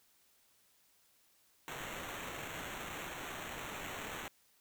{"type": "noise with sample-and-hold", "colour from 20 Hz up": "violet", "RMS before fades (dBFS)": -44, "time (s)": [1.68, 4.28], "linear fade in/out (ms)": 0, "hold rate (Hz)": 4900, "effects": ["white hiss -70 dBFS RMS until 4.6 s"]}